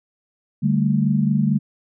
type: chord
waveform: sine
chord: D suspended fourth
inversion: none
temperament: just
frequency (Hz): 146.83 / 195.78 / 220.2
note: D3 / G3 / A3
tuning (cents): 0 / -2 / +2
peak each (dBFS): -20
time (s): 0.62-1.59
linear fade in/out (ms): 20
effects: none